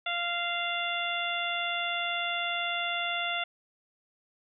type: harmonic tone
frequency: 694 Hz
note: F5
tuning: 11 cents flat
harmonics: 1 / 2 / 3 / 4 / 5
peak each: -35 / -35 / -35 / -35 / -35 dBFS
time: 0.06-3.44 s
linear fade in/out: 5 ms
effects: none